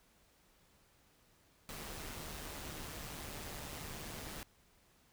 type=noise with amplitude modulation; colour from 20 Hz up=pink; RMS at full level=-44 dBFS; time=1.69-4.43 s; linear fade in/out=0 ms; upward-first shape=sine; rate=151 Hz; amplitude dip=45%; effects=pink hiss -69 dBFS RMS until 5.12 s